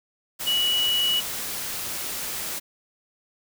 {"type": "tone in noise", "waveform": "sine", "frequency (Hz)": 2933, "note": "F#7", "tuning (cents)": -16, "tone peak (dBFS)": -20, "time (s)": [0.46, 1.21], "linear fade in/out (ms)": 20, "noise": "white", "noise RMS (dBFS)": -31, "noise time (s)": [0.39, 2.6], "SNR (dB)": 8, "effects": []}